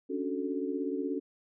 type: chord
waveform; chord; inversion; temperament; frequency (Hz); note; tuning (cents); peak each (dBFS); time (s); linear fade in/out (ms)
sine; D major seventh; third; equal; 277.2 / 293.7 / 370 / 440; C#4 / D4 / F#4 / A4; 0 / 0 / 0 / 0; -34 / -38 / -36 / -37; 0.09-1.2; 20
effects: none